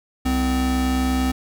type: tone pair together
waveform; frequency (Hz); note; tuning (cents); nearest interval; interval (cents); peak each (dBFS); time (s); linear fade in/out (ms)
square; 65.7 / 257.1; C2 / C4; +8 / -30; 2 octaves; 2362; -23 / -21; 0.25-1.32; 10
effects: none